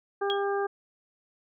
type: harmonic tone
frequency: 399.6 Hz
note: G4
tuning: 33 cents sharp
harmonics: 1 / 2 / 3 / 4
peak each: -27 / -32 / -36 / -37 dBFS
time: 0.21-0.67 s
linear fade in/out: 10 ms
type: tone with exponential decay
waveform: sine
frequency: 3284 Hz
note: G#7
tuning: 20 cents flat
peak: -25 dBFS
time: 0.3-0.44 s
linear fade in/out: 0 ms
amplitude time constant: 29 ms
effects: none